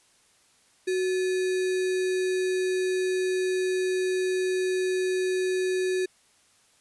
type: tone with sample-and-hold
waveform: sine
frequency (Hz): 370.4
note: F#4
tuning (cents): +2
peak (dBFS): -23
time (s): 0.87-6.06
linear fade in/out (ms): 10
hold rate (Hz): 2100
effects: white hiss -62 dBFS RMS until 6.8 s + resampled to 24000 Hz